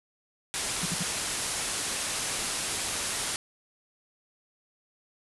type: low-pass noise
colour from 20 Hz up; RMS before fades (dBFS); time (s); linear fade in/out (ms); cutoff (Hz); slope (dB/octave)
white; -32; 0.54-3.36; 0; 11000; 96
type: tone bursts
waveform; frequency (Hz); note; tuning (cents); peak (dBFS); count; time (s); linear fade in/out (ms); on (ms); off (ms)
sine; 174.1; F3; -5; -28; 3; 0.83-1.029; 2; 25; 62
effects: none